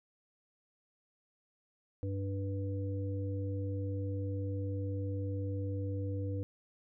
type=harmonic tone; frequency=98 Hz; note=G2; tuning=in tune; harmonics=1 / 3 / 5; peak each=-34 / -42 / -43 dBFS; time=2.03-6.43 s; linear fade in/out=0 ms; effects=none